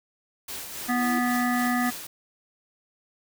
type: noise with tremolo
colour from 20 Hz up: white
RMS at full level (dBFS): -35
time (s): 0.48-2.07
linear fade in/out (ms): 5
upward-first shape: sine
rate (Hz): 3.7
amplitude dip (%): 40
type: tone with exponential growth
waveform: sine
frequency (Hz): 329.6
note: E4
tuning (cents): 0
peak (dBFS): -29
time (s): 0.63-1.19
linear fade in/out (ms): 5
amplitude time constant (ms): 120
type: harmonic tone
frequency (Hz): 245.9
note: B3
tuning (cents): -7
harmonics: 1 / 3 / 5 / 7 / 8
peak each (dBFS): -24 / -29 / -31 / -32 / -33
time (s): 0.88-1.91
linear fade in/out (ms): 20
effects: none